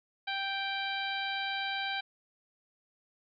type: harmonic tone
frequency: 784 Hz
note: G5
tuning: in tune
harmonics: 1 / 2 / 3 / 4 / 5 / 6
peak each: -37 / -37 / -39 / -40 / -40 / -49 dBFS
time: 0.27-2.01 s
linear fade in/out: 10 ms
effects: none